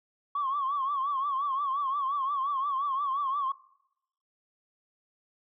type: tone with vibrato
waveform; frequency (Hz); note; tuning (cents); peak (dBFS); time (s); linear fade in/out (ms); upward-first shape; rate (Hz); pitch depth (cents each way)
sine; 1108.7; C#6; 0; -26; 0.35-3.52; 5; triangle; 5.7; 120
effects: noise-tail reverb RT60 0.8 s tail -20 dB re dry + tanh soft clip ceiling -22 dBFS